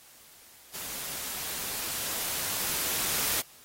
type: noise with level ramp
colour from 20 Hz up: white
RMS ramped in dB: -38 to -28 dBFS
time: 0.73-3.42 s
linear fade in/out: 20 ms
effects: white hiss -54 dBFS RMS until 3.64 s + AAC 48 kbps